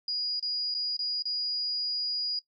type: tone with dropouts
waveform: sine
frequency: 4887 Hz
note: D#8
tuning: 32 cents flat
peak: -29 dBFS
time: 0.08-2.39 s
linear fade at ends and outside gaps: 2 ms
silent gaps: 0.396-0.426 / 0.742-0.748 / 0.967-0.991 / 1.223-1.254 s
effects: noise-tail reverb RT60 0.1 s tail -17 dB re dry